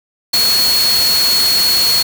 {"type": "tone in noise", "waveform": "sine", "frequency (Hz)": 4340, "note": "C#8", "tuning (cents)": -37, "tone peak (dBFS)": -11, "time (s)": [0.33, 2.03], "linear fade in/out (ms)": 10, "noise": "white", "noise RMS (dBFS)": -18, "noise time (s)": [0.33, 2.03], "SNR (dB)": 4, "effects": []}